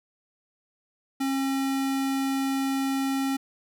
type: tone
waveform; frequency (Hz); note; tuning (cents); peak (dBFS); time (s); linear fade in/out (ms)
square; 270; C#4; -45; -25; 1.2-3.37; 10
effects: none